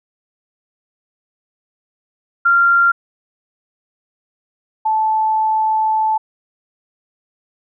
sine tone pair in turn, 1386 / 873.1 Hz, F6 / A5, -14 / -14 cents, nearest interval minor sixth, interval 800 cents, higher first, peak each -9 / -13 dBFS, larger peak first, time 2.45-2.92 / 4.85-6.18 s, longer second, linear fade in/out 10 ms, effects none

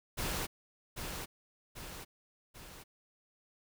pink noise with echo, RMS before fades -36 dBFS, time 0.17-0.47 s, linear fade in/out 20 ms, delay 790 ms, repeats 3, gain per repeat -5 dB, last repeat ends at 2.84 s, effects none

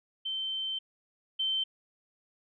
sine tone pair in turn, 3100 / 3100 Hz, G7 / G7, -20 / -20 cents, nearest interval unison, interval 0 cents, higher neither, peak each -31 / -27 dBFS, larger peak second, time 0.25-0.79 / 1.39-1.64 s, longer first, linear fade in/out 10 ms, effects none

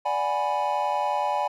triangle chord, G# half-diminished seventh, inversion second, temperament equal, 587.3 / 740 / 830.6 / 987.8 Hz, D5 / F#5 / G#5 / B5, 0 / 0 / 0 / 0 cents, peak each -28 / -29 / -24 / -27 dBFS, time 0.05-1.48 s, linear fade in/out 10 ms, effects none

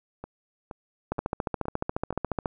two click trains, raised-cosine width 1 ms, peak -23 / -13 dBFS, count 5 / 20, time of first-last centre 0.24-2.127 / 1.12-2.458 s, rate 2.12 / 14.2 Hz, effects none

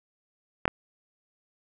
clicks, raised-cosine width 0.5 ms, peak -8 dBFS, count 2, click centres 0.655 / 0.679 s, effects none

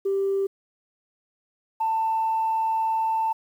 sine tone pair in turn, 392 / 890.7 Hz, G4 / A5, 0 / +21 cents, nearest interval octave + major second, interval 1421 cents, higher second, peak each -20 dBFS, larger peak neither, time 0.05-0.47 / 1.8-3.33 s, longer second, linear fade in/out 10 ms, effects tanh soft clip ceiling -17 dBFS + 9-bit

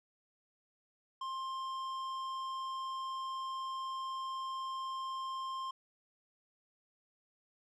sine tone with tanh clipping, 1056 Hz, C6, 16 cents sharp, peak -39 dBFS, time 1.21-5.71 s, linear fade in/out 5 ms, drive 11 dB, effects none

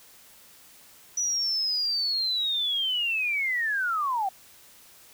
sine linear sweep, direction down, 5920 to 740 Hz, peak -24 dBFS, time 1.17-4.29 s, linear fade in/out 5 ms, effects white hiss -53 dBFS RMS until 5.13 s

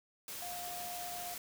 sine tone in noise, 708 Hz, F5, 23 cents sharp, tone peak -43 dBFS, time 0.42-1.34 s, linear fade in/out 2 ms, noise white, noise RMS -44 dBFS, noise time 0.28-1.38 s, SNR -2 dB, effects none

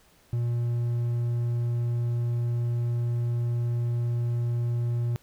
triangle tone, 119.1 Hz, A#2, 38 cents sharp, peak -22 dBFS, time 0.33-5.16 s, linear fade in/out 0 ms, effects pink hiss -60 dBFS RMS until 5.22 s

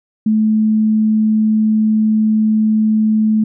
sine tone, 216.8 Hz, A3, 25 cents flat, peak -10 dBFS, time 0.26-3.44 s, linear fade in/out 5 ms, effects none

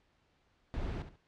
brown noise with echo, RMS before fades -37 dBFS, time 0.74-1.02 s, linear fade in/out 0 ms, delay 69 ms, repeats 2, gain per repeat -10 dB, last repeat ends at 1.158 s, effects pink hiss -72 dBFS RMS until 1.27 s + low-pass 4000 Hz 12 dB/octave

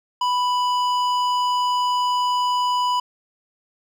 sine tone with hard clipping, 990 Hz, B5, 4 cents sharp, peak -20 dBFS, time 0.21-3 s, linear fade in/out 5 ms, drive 11 dB, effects none

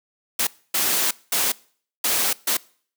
white noise bursts at uneven times, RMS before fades -21 dBFS, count 5, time 0.39-0.47 / 0.74-1.11 / 1.32-1.52 / 2.04-2.33 / 2.47-2.57 s, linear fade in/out 5 ms, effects noise-tail reverb RT60 0.5 s tail -23 dB re dry + high-pass 200 Hz 12 dB/octave

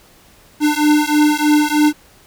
square beating tone pair, 298 / 301.2 Hz, D4 / D4, +25 / +44 cents, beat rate 3.2 Hz, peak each -15 dBFS, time 0.6-1.93 s, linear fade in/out 50 ms, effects pink hiss -48 dBFS RMS until 2.26 s

